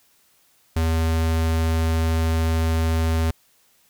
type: tone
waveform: square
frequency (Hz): 81.2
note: E2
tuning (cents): -26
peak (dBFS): -19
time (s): 0.76-3.31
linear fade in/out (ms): 5
effects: white hiss -60 dBFS RMS until 3.89 s